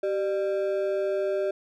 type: ring-modulated tone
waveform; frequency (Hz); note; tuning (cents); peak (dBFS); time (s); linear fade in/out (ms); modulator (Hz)
triangle; 493.9; B4; 0; -19; 0.03-1.51; 5; 107
effects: none